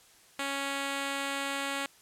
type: tone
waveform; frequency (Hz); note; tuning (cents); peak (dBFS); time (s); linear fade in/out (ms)
5% pulse; 277.2; C#4; 0; -20; 0.39-1.86; 2
effects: white hiss -59 dBFS RMS until 2.01 s + low-pass 11000 Hz 12 dB/octave